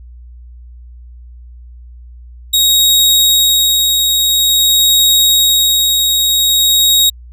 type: tone with tremolo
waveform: sawtooth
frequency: 3778 Hz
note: A#7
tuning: 22 cents sharp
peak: -4 dBFS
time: 2.53-7.1 s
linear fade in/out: 10 ms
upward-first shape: sine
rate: 0.49 Hz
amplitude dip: 30%
effects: added 60 Hz sine -32 dBFS peak until 7.32 s